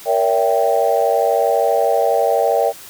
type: chord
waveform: sine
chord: A# diminished seventh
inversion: none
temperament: equal with one note detuned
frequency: 466.2 / 567 / 659.3 / 784 Hz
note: A#4 / C#5 / E5 / G5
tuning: 0 / +39 / 0 / 0 cents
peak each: -18 dBFS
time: 0.05-2.73 s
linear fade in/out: 50 ms
effects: tanh soft clip ceiling -3 dBFS + white hiss -38 dBFS RMS until 2.89 s